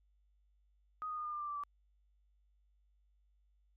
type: tone with pitch steps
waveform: sine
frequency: 1249 / 1235.4 / 1221.9 / 1208.5 / 1195.4 / 1182.3 / 1169.4 / 1156.6 Hz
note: D#6 / D#6 / D#6 / D6 / D6 / D6 / D6 / D6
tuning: +6 / -13 / -32 / +49 / +30 / +11 / -8 / -27 cents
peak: -38 dBFS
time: 1.02-1.636 s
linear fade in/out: 0 ms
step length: 77 ms
effects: added 50 Hz sine -69 dBFS peak until 3.76 s